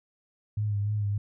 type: tone with vibrato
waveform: sine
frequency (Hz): 103.7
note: G#2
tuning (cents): -2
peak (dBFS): -25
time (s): 0.57-1.18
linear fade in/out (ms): 5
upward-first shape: sine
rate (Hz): 3.4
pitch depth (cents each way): 40
effects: none